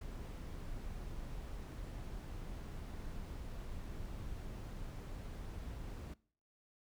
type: noise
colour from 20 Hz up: brown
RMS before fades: -45 dBFS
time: 0.01-6.14 s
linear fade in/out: 5 ms
effects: noise-tail reverb RT60 0.5 s tail -22 dB re dry